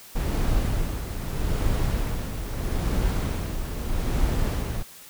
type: noise with tremolo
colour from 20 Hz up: brown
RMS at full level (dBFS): -23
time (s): 0.15-4.83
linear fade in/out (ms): 10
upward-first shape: sine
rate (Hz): 0.78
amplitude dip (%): 55
effects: white hiss -46 dBFS RMS until 5.09 s